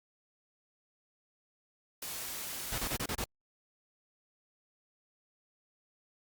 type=noise; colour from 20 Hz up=white; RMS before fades=-40 dBFS; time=2.02-2.97 s; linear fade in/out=5 ms
type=noise bursts; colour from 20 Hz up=pink; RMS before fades=-35 dBFS; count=6; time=2.72-3.243 s; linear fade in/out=5 ms; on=63 ms; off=29 ms
effects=Opus 48 kbps